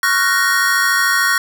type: chord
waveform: square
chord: Gb major seventh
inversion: second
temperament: equal with one note detuned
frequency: 1108.7 / 1396.9 / 1490.3 / 1864.7 Hz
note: Db6 / F6 / Gb6 / Bb6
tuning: 0 / 0 / +12 / 0 cents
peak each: -21 / -21 / -19 / -17 dBFS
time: 0.03-1.38 s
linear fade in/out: 2 ms
effects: none